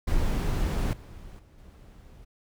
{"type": "noise with level steps", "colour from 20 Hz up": "brown", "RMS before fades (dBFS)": [-26, -44, -53, -49], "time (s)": [0.07, 2.25], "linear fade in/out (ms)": 10, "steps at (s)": [0.93, 1.39, 1.58], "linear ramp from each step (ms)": 2, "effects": []}